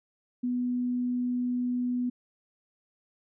sine tone, 246.9 Hz, B3, in tune, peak -26 dBFS, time 0.43-2.1 s, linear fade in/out 10 ms, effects none

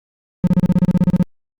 triangle tone bursts, 180.1 Hz, F#3, 46 cents flat, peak -7 dBFS, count 13, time 0.44-1.227 s, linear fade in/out 0 ms, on 31 ms, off 32 ms, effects Opus 48 kbps

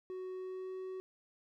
triangle tone with pitch glide, 371.4 to 374.8 Hz, F#4 to F#4, +7 to +22 cents, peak -38 dBFS, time 0.1-1 s, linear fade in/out 0 ms, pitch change +15 cents, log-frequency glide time 0.32-0.75 s, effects none

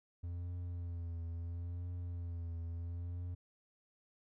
triangle tone with vibrato, 86 Hz, F2, 26 cents flat, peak -37 dBFS, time 0.23-3.35 s, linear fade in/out 10 ms, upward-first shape triangle, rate 0.74 Hz, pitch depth 51 cents each way, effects none

